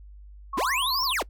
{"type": "tone with vibrato", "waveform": "sine", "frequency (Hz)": 1056, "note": "C6", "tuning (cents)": 16, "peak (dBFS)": -28, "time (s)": [0.53, 1.13], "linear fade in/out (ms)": 5, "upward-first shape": "square", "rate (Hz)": 12, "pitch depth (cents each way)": 69}
{"type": "linear two-way sweep", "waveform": "square", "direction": "up then down", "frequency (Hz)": [158.9, 5588, 158.9], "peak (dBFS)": -25, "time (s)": [0.57, 1.23], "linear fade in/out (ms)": 10, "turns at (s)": 1.03}
{"effects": ["noise-tail reverb RT60 0.1 s tail -24 dB re dry", "added 50 Hz sine -43 dBFS peak until 1.29 s"]}